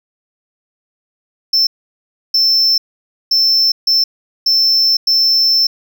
triangle tone bursts at uneven times, 5330 Hz, E8, 18 cents sharp, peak -8 dBFS, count 6, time 1.53-1.67 / 2.34-2.78 / 3.31-3.72 / 3.87-4.04 / 4.46-4.97 / 5.07-5.67 s, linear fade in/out 5 ms, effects none

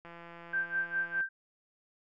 click train, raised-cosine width 0.5 ms, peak -34 dBFS, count 198, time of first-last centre 0.05-1.209 s, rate 170 Hz
sine tone with tremolo, 1568 Hz, G6, in tune, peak -27 dBFS, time 0.53-1.29 s, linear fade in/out 5 ms, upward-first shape sine, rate 4.9 Hz, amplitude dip 90%
effects none

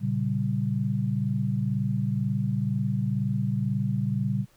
sine chord, G diminished, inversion first, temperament equal with one note detuned, 116.54 / 138.59 / 195.09 Hz, Bb2 / Db3 / G3, 0 / 0 / -8 cents, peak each -28 dBFS, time 0-4.46 s, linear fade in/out 50 ms, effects pink hiss -62 dBFS RMS until 4.56 s

